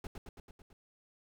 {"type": "noise with echo", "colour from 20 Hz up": "brown", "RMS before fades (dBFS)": -41, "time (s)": [0.04, 0.07], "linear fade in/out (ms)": 2, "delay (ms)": 110, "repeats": 6, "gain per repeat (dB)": -3, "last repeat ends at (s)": 0.73, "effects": []}